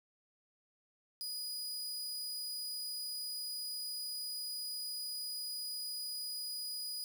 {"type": "tone", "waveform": "sawtooth", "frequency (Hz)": 4933, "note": "D#8", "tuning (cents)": -16, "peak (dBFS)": -36, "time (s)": [1.21, 7.04], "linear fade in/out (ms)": 0, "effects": []}